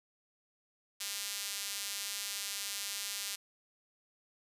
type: tone with high-pass filter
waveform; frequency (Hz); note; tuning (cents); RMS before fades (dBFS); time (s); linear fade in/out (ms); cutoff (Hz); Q
sawtooth; 201.1; G3; +44; -39; 1-3.36; 10; 3900; 0.72
effects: resampled to 32000 Hz